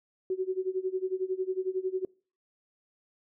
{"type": "tone with tremolo", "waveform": "sine", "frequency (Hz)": 374.6, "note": "F#4", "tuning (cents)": 21, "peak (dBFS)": -25, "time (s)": [0.3, 2.05], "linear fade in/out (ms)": 2, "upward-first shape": "sine", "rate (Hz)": 11, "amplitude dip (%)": 90, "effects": ["noise-tail reverb RT60 0.4 s tail -26 dB re dry"]}